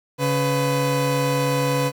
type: tone pair together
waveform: 30% pulse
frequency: 140.1 / 499.3 Hz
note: C#3 / B4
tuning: +19 / +19 cents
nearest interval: octave + minor seventh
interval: 2200 cents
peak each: -19 dBFS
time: 0.18-1.92 s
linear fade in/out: 50 ms
effects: 9-bit